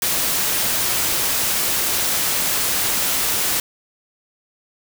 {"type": "noise", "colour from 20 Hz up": "white", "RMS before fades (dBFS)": -20, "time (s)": [0.02, 3.6], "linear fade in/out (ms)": 2, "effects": []}